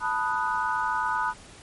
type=chord; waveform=sine; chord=B dominant seventh; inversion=third; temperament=equal; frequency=880 / 987.8 / 1244.5 / 1480 Hz; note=A5 / B5 / D#6 / F#6; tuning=0 / 0 / 0 / 0 cents; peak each=-30 / -28 / -30 / -30 dBFS; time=0-1.34 s; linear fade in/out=50 ms; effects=pink hiss -48 dBFS RMS until 1.62 s + MP3 48 kbps